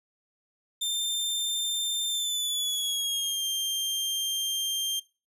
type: tone with pitch glide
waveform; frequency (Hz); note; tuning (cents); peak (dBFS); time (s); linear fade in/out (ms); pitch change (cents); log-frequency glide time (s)
sawtooth; 3589 to 3179; A7 to G7; +34 to +24; -24; 0.81-5; 10; -210; 2.08-3.45
effects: noise-tail reverb RT60 0.3 s tail -20 dB re dry + resampled to 32000 Hz